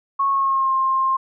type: tone with pitch glide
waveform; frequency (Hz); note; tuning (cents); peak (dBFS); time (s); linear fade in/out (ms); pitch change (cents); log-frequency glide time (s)
sine; 1099 to 1060.3; C#6 to C6; -15 to +23; -16; 0.19-1.17; 10; -62; 0.3-0.73
effects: none